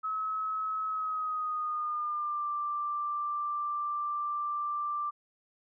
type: tone with pitch glide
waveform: sine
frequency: 1286 to 1179.3 Hz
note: E6 to D6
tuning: -43 to +7 cents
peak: -30 dBFS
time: 0.03-5.11 s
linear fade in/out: 20 ms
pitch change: -150 cents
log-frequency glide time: 0.86-2.48 s
effects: none